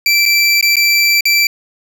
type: tone with dropouts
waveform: 25% pulse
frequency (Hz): 2337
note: D7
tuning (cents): -9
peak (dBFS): -5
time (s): 0.06-1.47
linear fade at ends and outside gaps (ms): 2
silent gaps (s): 0.255-0.26 / 0.611-0.626 / 0.757-0.767 / 1.208-1.254
effects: none